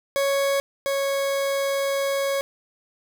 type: tone pair in turn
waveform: 40% pulse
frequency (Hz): 554.4 / 552.2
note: C#5 / C#5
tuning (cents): 0 / -7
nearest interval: unison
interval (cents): 7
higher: first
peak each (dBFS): -19 / -21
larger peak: first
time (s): 0.16-0.6 / 0.86-2.41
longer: second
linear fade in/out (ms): 0
effects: none